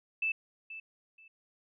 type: tone with echo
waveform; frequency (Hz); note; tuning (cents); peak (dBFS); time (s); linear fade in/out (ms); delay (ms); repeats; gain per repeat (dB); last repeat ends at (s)
sine; 2637; E7; 0; -28; 0.22-0.32; 5; 480; 2; -13; 1.28
effects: none